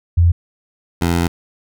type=tone pair in turn; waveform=sine / 15% pulse; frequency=85.7 / 85.7 Hz; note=F2 / F2; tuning=-32 / -32 cents; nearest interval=unison; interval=0 cents; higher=neither; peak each=-8 dBFS; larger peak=neither; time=0.17-0.32 / 1.01-1.28 s; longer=second; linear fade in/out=10 ms; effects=none